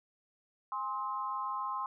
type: tone with amplitude modulation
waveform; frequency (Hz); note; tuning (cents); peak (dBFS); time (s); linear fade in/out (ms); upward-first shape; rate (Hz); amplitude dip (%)
sine; 1051; C6; +7; -29; 0.72-1.86; 2; sine; 227; 95
effects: none